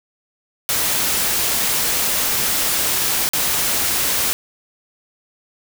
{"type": "noise with dropouts", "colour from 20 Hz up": "white", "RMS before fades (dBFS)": -19, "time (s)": [0.69, 4.33], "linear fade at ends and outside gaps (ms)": 0, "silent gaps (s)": [3.29, 3.334], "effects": []}